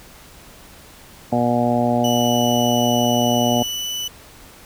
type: harmonic tone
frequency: 120.4 Hz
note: B2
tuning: 44 cents flat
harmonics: 1 / 2 / 3 / 4 / 5 / 6 / 7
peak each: -25 / -19 / -29 / -27 / -22 / -22 / -27 dBFS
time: 1.32-3.63 s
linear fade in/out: 5 ms
type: tone with pitch glide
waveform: 30% pulse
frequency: 2960 to 2979 Hz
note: F#7 to F#7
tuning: 0 to +11 cents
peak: -21 dBFS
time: 2.04-4.08 s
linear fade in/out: 5 ms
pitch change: +11 cents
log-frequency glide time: 3.55-3.87 s
effects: pink hiss -44 dBFS RMS until 4.65 s